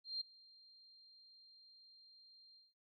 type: tone with ADSR envelope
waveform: sine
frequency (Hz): 4186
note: C8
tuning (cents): 0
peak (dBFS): -37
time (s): 0.04-2.74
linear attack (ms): 170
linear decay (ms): 7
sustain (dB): -24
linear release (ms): 180
effects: none